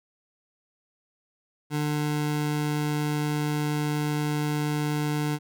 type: tone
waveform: 25% pulse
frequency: 149.3 Hz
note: D3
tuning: 29 cents sharp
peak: -21 dBFS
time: 1.7-5.39 s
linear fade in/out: 50 ms
effects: none